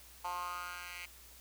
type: tone with high-pass filter sweep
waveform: 10% pulse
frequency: 177.3 Hz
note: F3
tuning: 26 cents sharp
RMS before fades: -42 dBFS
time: 0.24-1.06 s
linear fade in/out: 10 ms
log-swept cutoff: 900 to 2100 Hz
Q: 4.7
effects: added 60 Hz sine -60 dBFS peak until 1.4 s + white hiss -57 dBFS RMS until 1.4 s